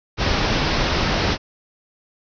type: low-pass noise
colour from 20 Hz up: pink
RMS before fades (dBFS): -20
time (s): 0.17-1.38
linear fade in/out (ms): 50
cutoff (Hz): 5700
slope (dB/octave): 96
effects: none